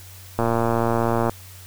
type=click train; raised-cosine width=1 ms; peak=-7 dBFS; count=106; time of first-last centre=0.39-1.295 s; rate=116 Hz; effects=added 93 Hz sine -42 dBFS peak until 1.66 s + white hiss -45 dBFS RMS until 1.66 s